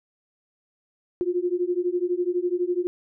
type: beating tone pair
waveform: sine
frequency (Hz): 349.8 / 361.8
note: F4 / F#4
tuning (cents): +3 / -39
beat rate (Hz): 12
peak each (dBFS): -25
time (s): 1.21-2.87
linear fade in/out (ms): 0
effects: none